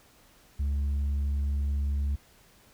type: tone with tanh clipping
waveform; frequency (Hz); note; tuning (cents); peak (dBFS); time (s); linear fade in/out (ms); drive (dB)
sine; 70.7; C#2; +35; -26; 0.59-2.16; 10; 3
effects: pink hiss -59 dBFS RMS until 2.73 s